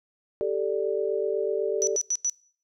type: chord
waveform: sine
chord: G suspended second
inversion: none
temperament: equal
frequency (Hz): 392 / 440 / 587.3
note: G4 / A4 / D5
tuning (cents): 0 / 0 / 0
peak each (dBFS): -28 / -27 / -30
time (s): 0.41-1.96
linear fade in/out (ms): 0
type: tone bursts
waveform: sine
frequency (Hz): 5920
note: F#8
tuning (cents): 0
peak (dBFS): -22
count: 4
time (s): 1.82-2.297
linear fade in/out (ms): 0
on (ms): 51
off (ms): 91
effects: noise-tail reverb RT60 0.5 s tail -23 dB re dry